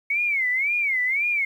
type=tone with vibrato; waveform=sine; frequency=2195 Hz; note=C#7; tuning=18 cents flat; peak=-20 dBFS; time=0.1-1.45 s; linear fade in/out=5 ms; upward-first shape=sine; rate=1.9 Hz; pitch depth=180 cents each way; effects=9-bit